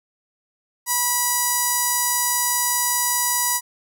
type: tone with notch filter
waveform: 5% pulse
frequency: 975 Hz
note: B5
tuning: 23 cents flat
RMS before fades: -21 dBFS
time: 0.86-3.61 s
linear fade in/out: 50 ms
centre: 3200 Hz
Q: 0.54
effects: none